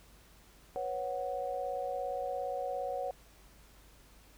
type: chord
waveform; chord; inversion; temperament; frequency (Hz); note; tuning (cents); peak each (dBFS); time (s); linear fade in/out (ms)
sine; B suspended second; none; equal with one note detuned; 493.9 / 551.2 / 740; B4 / C#5 / F#5; 0 / -10 / 0; -40 / -37 / -37; 0.76-3.11; 0
effects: added 50 Hz sine -60 dBFS peak until 4.37 s + pink hiss -61 dBFS RMS until 4.37 s